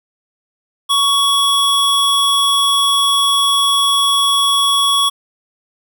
square tone pair together, 1120 / 3360 Hz, C#6 / G#7, +18 / +19 cents, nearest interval octave + perfect fifth, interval 1901 cents, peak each -16 dBFS, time 0.89-5.1 s, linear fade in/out 20 ms, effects none

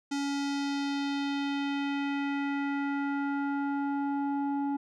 square tone with low-pass filter sweep, 281.3 Hz, C#4, 26 cents sharp, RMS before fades -31 dBFS, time 0.11-4.77 s, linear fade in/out 10 ms, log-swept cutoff 6500 to 760 Hz, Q 1.7, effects none

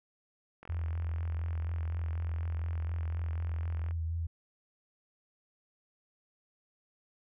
click train, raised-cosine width 0.5 ms, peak -34 dBFS, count 143, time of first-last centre 0.63-3.909 s, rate 43.3 Hz
sine tone with vibrato, 82.41 Hz, E2, in tune, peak -31 dBFS, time 0.69-4.27 s, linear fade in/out 10 ms, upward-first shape sine, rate 4.1 Hz, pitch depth 31 cents each way
effects none

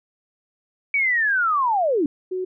sine linear sweep, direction down, 2293 to 265.7 Hz, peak -17 dBFS, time 0.94-2.06 s, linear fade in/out 2 ms
sine tone, 370 Hz, F#4, in tune, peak -23 dBFS, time 2.31-2.45 s, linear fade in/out 10 ms
effects none

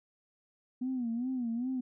sine tone with vibrato, 244.5 Hz, B3, 17 cents flat, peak -30 dBFS, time 0.81-1.81 s, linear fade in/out 10 ms, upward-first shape sine, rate 2.5 Hz, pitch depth 120 cents each way, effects tanh soft clip ceiling -26 dBFS

